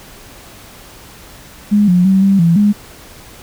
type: tone with pitch steps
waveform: sine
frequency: 207 / 178.7 / 191.6 / 195.9 / 168 / 206.4 Hz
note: G#3 / F3 / G3 / G3 / E3 / G#3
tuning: -5 / +40 / -39 / -1 / +33 / -10 cents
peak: -7 dBFS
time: 1.71-2.73 s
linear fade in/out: 20 ms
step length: 170 ms
effects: pink hiss -38 dBFS RMS until 3.42 s